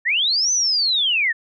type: linear two-way sweep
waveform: sine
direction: up then down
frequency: 1734 to 6160 to 1734 Hz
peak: -16 dBFS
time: 0.05-1.33 s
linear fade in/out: 20 ms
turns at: 0.52 s
effects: none